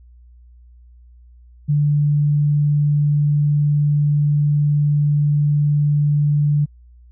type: tone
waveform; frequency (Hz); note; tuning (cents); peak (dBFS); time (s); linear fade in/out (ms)
sine; 146.83; D3; 0; -13; 1.68-6.66; 20
effects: added 60 Hz sine -43 dBFS peak until 7.11 s